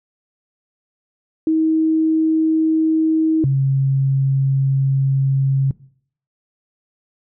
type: tone pair in turn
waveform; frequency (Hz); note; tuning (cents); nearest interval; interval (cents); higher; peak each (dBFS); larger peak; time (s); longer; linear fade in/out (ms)
sine; 318.1 / 135.57; D#4 / C#3; +38 / -38; octave + minor third; 1476; first; -13; neither; 1.47-3.44 / 3.44-5.71; second; 2
effects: noise-tail reverb RT60 0.6 s tail -20 dB re dry